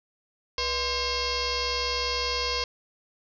sine tone with frequency modulation, 2700 Hz, E7, 41 cents sharp, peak -25 dBFS, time 0.58-2.64 s, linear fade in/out 2 ms, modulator 553 Hz, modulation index 4.7, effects none

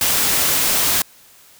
white noise, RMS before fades -17 dBFS, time 0.01-1.02 s, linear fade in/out 2 ms, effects white hiss -48 dBFS RMS until 1.59 s

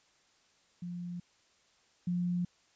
sine tone pair in turn, 175.5 / 176.72 Hz, F3 / F3, +9 / +21 cents, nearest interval unison, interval 12 cents, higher second, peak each -37 / -29 dBFS, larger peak second, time 0.82-1.2 / 2.07-2.45 s, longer neither, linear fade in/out 5 ms, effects white hiss -68 dBFS RMS until 2.75 s + resampled to 16000 Hz

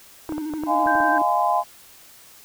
triangle tone with vibrato, 306.7 Hz, D#4, 25 cents flat, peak -24 dBFS, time 0.29-1.22 s, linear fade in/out 2 ms, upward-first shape square, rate 12 Hz, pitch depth 50 cents each way
clicks, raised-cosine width 1 ms, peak -18 dBFS, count 8, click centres 0.292 / 0.323 / 0.381 / 0.537 / 0.636 / 0.862 / 0.954 / 1.005 s
sine chord, F minor seventh, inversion third, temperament equal with one note detuned, 622.3 / 698.5 / 830.6 / 1023.2 Hz, Eb5 / F5 / Ab5 / C6, 0 / 0 / 0 / -39 cents, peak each -28 / -22 / -22 / -22 dBFS, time 0.66-1.64 s, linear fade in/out 50 ms
sine tone, 1566 Hz, G6, 2 cents flat, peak -22 dBFS, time 0.87-1.18 s, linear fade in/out 2 ms
effects white hiss -48 dBFS RMS until 2.44 s

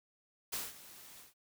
white noise with ADSR envelope, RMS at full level -37 dBFS, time 0.52-1.34 s, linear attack 15 ms, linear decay 190 ms, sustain -17 dB, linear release 140 ms, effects none

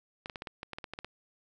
clicks, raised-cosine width 0.3 ms, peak -23 dBFS, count 12, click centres 0.259 / 0.298 / 0.358 / 0.421 / 0.472 / 0.631 / 0.733 / 0.785 / 0.842 / 0.936 / 0.989 / 1.046 s, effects none

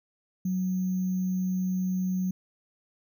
sine tone with sample-and-hold, 185 Hz, F#3, in tune, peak -25 dBFS, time 0.45-2.31 s, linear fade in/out 5 ms, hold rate 6300 Hz, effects none

